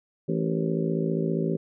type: harmonic tone with a mistuned harmonic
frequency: 55 Hz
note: A1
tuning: in tune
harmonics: 3 / 4 / 5 / 6 / 7 / 8 / 9 / 10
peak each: -27 / -31 / -32 / -39 / -29 / -38 / -38 / -38 dBFS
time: 0.28-1.57 s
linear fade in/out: 10 ms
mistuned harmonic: 8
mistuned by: +70 cents
effects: none